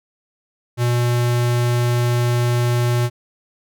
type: tone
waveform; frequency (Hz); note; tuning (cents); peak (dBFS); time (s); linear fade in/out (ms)
square; 120.9; B2; -36; -16; 0.77-3.1; 50
effects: none